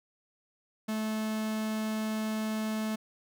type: tone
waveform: 45% pulse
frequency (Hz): 217.5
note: A3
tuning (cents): -20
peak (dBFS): -30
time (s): 0.88-2.96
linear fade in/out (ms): 10
effects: none